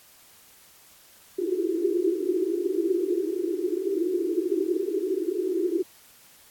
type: band-pass noise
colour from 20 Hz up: pink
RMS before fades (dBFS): -26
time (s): 1.38-5.83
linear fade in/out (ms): 10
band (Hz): 330 to 400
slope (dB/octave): 96
effects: white hiss -54 dBFS RMS until 6.5 s + AAC 64 kbps